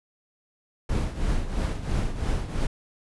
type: noise with tremolo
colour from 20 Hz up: brown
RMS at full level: -23 dBFS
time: 0.89-2.67 s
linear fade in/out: 5 ms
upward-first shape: triangle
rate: 3 Hz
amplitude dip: 75%
effects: resampled to 24000 Hz